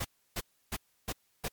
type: noise bursts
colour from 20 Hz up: pink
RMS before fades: -34 dBFS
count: 5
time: 0-1.485 s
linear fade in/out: 10 ms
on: 49 ms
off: 310 ms
effects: white hiss -72 dBFS RMS until 1.52 s + MP3 96 kbps